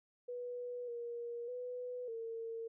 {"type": "tone with pitch steps", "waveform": "sine", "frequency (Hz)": [489.7, 473.3, 495.4, 455.4], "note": ["B4", "A#4", "B4", "A#4"], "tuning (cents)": [-15, 26, 5, -40], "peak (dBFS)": -40, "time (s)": [0.28, 2.68], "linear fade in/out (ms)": 10, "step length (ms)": 600, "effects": []}